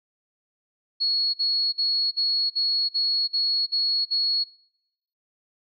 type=tone bursts; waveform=sine; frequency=4345 Hz; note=C#8; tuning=35 cents flat; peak=-20 dBFS; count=9; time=1-4.444 s; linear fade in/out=20 ms; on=340 ms; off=48 ms; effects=noise-tail reverb RT60 0.8 s tail -24 dB re dry